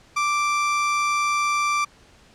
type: tone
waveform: 30% pulse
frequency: 1174.7 Hz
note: D6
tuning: in tune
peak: -17 dBFS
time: 0.16-1.85 s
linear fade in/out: 10 ms
effects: pink hiss -53 dBFS RMS until 2.34 s + low-pass 7000 Hz 12 dB/octave